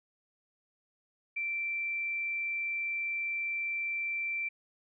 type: tone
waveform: sine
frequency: 2345 Hz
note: D7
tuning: 3 cents flat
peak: -31 dBFS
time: 1.36-4.49 s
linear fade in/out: 10 ms
effects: none